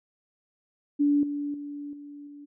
sine tone with level steps, 289.1 Hz, D4, 27 cents flat, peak -19 / -28 / -34 / -40 / -42 dBFS, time 0.99-2.46 s, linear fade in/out 20 ms, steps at 1.23 / 1.54 / 1.93 / 2.27 s, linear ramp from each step 2 ms, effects none

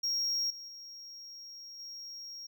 triangle tone with level steps, 5588 Hz, F8, in tune, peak -28 / -42 / -44 / -41 dBFS, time 0.03-2.47 s, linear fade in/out 10 ms, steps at 0.5 / 0.68 / 1.79 s, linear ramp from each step 5 ms, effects none

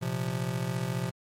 square chord, Bb suspended second, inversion none, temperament just, 116.54 / 131.11 / 174.81 Hz, Bb2 / C3 / F3, 0 / +4 / +2 cents, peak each -36 / -33 / -34 dBFS, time 0.01-1.11 s, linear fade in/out 20 ms, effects MP3 64 kbps

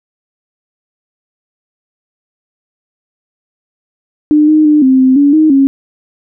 sine tone with pitch steps, 301.2 / 308.5 / 300.8 / 261.9 / 260 / 285.1 / 311.9 / 273 Hz, D4 / D#4 / D4 / C4 / C4 / C#4 / D#4 / C#4, +44 / -15 / +42 / +2 / -11 / +49 / +4 / -26 cents, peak -4 dBFS, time 4.31-5.67 s, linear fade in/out 0 ms, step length 170 ms, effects none

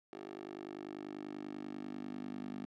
10% pulse tone with high-pass filter sweep, 50.2 Hz, G1, 42 cents sharp, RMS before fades -45 dBFS, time 0.13-2.65 s, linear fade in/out 0 ms, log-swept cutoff 390 to 230 Hz, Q 3.7, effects low-pass 4000 Hz 12 dB/octave

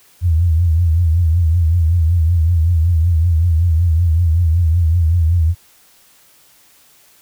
sine tone with vibrato, 83.5 Hz, E2, 23 cents sharp, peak -10 dBFS, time 0.21-5.55 s, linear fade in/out 50 ms, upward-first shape triangle, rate 5.3 Hz, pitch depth 130 cents each way, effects white hiss -50 dBFS RMS until 7.21 s

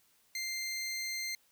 20% pulse tone, 2093 Hz, C7, in tune, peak -30 dBFS, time 0.35-1.35 s, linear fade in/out 2 ms, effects white hiss -69 dBFS RMS until 1.51 s

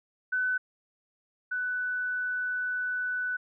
sine tone pair in turn, 1505 / 1492 Hz, F#6 / F#6, +29 / +14 cents, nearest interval unison, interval 15 cents, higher first, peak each -25 / -28 dBFS, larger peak first, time 0.32-0.58 / 1.51-3.37 s, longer second, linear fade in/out 10 ms, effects none

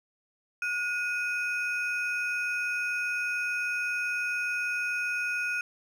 triangle ring-modulated tone, 1975.5 Hz, B6, in tune, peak -23 dBFS, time 0.62-5.61 s, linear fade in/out 2 ms, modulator 531 Hz, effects none

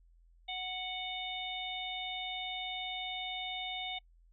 harmonic tone with a mistuned harmonic, 740 Hz, F#5, in tune, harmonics 1 / 3 / 4 / 5, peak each -42 / -43 / -45 / -40 dBFS, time 0.48-3.99 s, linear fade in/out 10 ms, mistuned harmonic 5, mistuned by -26 cents, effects noise-tail reverb RT60 0.1 s tail -26 dB re dry + added 42 Hz sine -60 dBFS peak until 4.32 s

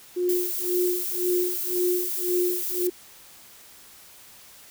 sine tone with tremolo, 357.9 Hz, F4, 42 cents sharp, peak -20 dBFS, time 0.16-2.9 s, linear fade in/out 10 ms, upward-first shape sine, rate 1.9 Hz, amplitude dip 100%
violet noise, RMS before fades -29 dBFS, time 0.29-2.87 s, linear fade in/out 0 ms
effects white hiss -49 dBFS RMS until 4.7 s

